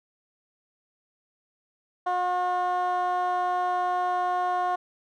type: tone with band-pass filter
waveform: 15% pulse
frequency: 360.5 Hz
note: F#4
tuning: 45 cents flat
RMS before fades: -26 dBFS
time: 2.06-4.76 s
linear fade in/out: 10 ms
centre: 830 Hz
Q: 3.1
effects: none